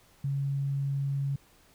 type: tone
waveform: sine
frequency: 138.9 Hz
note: C#3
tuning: 4 cents sharp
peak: -27 dBFS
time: 0.24-1.36 s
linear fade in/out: 5 ms
effects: pink hiss -61 dBFS RMS until 1.74 s